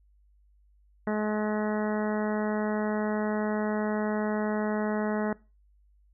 harmonic tone, 212.4 Hz, G#3, 39 cents sharp, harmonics 1 / 2 / 3 / 4 / 5 / 6 / 7 / 8 / 9, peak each -28 / -32 / -34 / -38 / -41 / -43 / -41 / -44 / -43 dBFS, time 1.07-5.33 s, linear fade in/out 2 ms, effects noise-tail reverb RT60 0.3 s tail -22 dB re dry + added 50 Hz sine -59 dBFS peak until 6.13 s

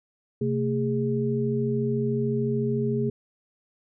sine tone cluster, 130.4 / 224.1 / 411.2 Hz, C3 / A3 / G#4, -5 / +32 / -17 cents, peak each -27 dBFS, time 0.41-3.1 s, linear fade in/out 5 ms, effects none

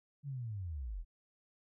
sine linear sweep, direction down, 146.83 to 35 Hz, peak -38 dBFS, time 0.23-1.05 s, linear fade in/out 50 ms, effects none

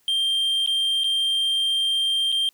triangle tone with dropouts, 3174 Hz, G7, 21 cents sharp, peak -18 dBFS, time 0.08-2.49 s, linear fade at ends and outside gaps 1 ms, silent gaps 0.662-0.674 / 1.036-1.042 / 2.319-2.324 s, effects white hiss -63 dBFS RMS until 2.53 s

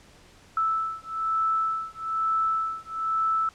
sine beating tone pair, 1315 / 1316.1 Hz, E6 / E6, -5 / -3 cents, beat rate 1.1 Hz, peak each -27 dBFS, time 0.57-3.49 s, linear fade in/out 2 ms, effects pink hiss -54 dBFS RMS until 3.54 s + low-pass 8000 Hz 12 dB/octave

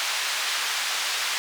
white band-pass noise, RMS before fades -27 dBFS, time 0-1.38 s, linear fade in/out 0 ms, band 1000 to 4600 Hz, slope 12 dB/octave, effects none

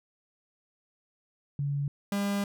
sine / 45% pulse tone pair in turn, 142.1 / 201 Hz, C#3 / G3, +43 / +44 cents, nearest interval tritone, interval 601 cents, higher second, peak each -27 / -27 dBFS, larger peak neither, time 1.59-1.88 / 2.12-2.44 s, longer second, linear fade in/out 2 ms, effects none

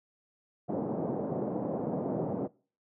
pink band-pass noise, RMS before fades -33 dBFS, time 0.68-2.48 s, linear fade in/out 20 ms, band 160 to 690 Hz, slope 24 dB/octave, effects noise-tail reverb RT60 0.4 s tail -23 dB re dry

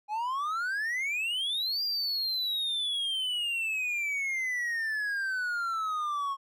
triangle exponential two-way sweep, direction up then down, 820 to 4835 to 1086 Hz, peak -27 dBFS, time 0.08-6.37 s, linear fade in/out 50 ms, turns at 1.83 s, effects none

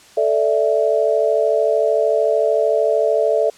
sine chord, A suspended fourth, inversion none, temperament just, 440 / 586.7 / 660 Hz, A4 / D5 / E5, 0 / -2 / +2 cents, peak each -18 dBFS, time 0.17-3.5 s, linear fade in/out 5 ms, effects white hiss -46 dBFS RMS until 3.57 s + low-pass 8000 Hz 12 dB/octave

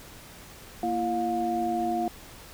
sine tone cluster, 233.3 / 337.6 / 711 Hz, A#3 / E4 / F5, +2 / +41 / +31 cents, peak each -32 / -30 / -27 dBFS, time 0.83-2.08 s, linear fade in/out 2 ms, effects pink hiss -47 dBFS RMS until 2.53 s

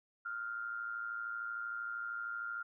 sine tone with amplitude modulation, 1396.9 Hz, F6, in tune, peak -35 dBFS, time 0.25-2.63 s, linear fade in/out 10 ms, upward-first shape sine, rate 113 Hz, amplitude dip 60%, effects none

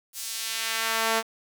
sawtooth tone with high-pass filter sweep, 224.8 Hz, A3, 37 cents sharp, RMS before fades -28 dBFS, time 0.13-1.23 s, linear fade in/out 50 ms, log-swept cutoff 7600 to 590 Hz, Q 0.78, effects 8-bit

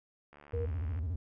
click train, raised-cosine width 0.5 ms, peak -39 dBFS, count 49, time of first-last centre 0.33-0.989 s, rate 72.8 Hz
sine tone, 471.5 Hz, A#4, 20 cents sharp, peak -35 dBFS, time 0.53-0.66 s, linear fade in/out 10 ms
triangle tone with vibrato, 83 Hz, E2, 12 cents sharp, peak -30 dBFS, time 0.53-1.16 s, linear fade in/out 5 ms, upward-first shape square, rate 14 Hz, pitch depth 170 cents each way
effects none

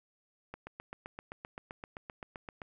click train, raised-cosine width 0.5 ms, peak -27 dBFS, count 17, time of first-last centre 0.54-2.618 s, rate 7.7 Hz, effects none

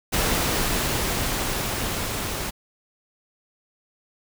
pink noise with level ramp, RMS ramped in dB -22 to -29 dBFS, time 0.12-2.51 s, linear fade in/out 20 ms, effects none

